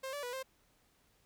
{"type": "tone with pitch steps", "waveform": "sawtooth", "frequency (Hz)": [530, 577, 489.8, 527], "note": ["C5", "D5", "B4", "C5"], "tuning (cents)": [22, -31, -14, 12], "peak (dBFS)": -35, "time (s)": [0.03, 0.43], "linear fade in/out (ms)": 10, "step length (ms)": 100, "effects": ["pink hiss -71 dBFS RMS until 1.25 s"]}